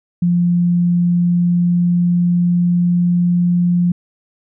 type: tone with pitch glide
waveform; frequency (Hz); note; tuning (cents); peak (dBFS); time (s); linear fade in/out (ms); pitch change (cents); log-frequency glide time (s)
sine; 174.61 to 175.62; F3 to F3; 0 to +10; -11; 0.22-3.92; 5; +10; 0.97-3.57
effects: none